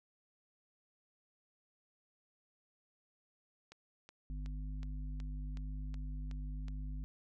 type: click train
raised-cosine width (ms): 0.2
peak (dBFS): -36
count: 9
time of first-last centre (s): 3.72-6.683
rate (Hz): 2.7
type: harmonic tone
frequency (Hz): 50.5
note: G#1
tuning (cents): -48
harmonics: 1 / 3 / 5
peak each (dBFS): -39 / -49 / -53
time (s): 4.3-7.04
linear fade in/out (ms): 0
effects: none